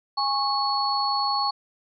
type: tone cluster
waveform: sine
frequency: 824 / 1098 / 4388 Hz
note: G#5 / C#6 / C#8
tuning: -14 / -17 / -18 cents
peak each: -26 dBFS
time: 0.17-1.51 s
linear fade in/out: 10 ms
effects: none